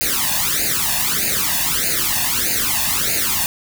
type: noise with flanger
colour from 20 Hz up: white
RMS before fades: -19 dBFS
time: 0.01-3.46 s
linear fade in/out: 0 ms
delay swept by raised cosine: 0.44 to 1.14 ms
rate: 1.6 Hz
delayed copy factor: +1
effects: none